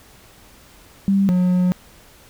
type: tone pair in turn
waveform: sine / triangle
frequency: 196.3 / 180.9 Hz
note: G3 / F#3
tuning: +3 / -39 cents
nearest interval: minor second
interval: 142 cents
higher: first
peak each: -13 / -12 dBFS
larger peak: second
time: 1.08-1.29 / 1.29-1.72 s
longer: second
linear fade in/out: 0 ms
effects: pink hiss -48 dBFS RMS until 2.29 s